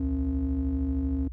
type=ring-modulated tone; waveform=triangle; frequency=98 Hz; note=G2; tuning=in tune; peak=-20 dBFS; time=0-1.28 s; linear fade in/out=5 ms; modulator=171 Hz; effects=added 60 Hz sine -35 dBFS peak until 1.32 s